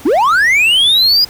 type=linear sweep; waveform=triangle; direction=up; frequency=239.5 to 4978 Hz; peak=-6 dBFS; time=0.05-1.25 s; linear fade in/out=10 ms; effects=pink hiss -36 dBFS RMS until 1.29 s